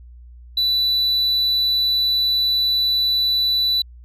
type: tone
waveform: sine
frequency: 3970 Hz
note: B7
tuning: 8 cents sharp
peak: -13 dBFS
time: 0.57-3.82 s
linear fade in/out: 5 ms
effects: tanh soft clip ceiling -15 dBFS + added 60 Hz sine -39 dBFS peak until 4.04 s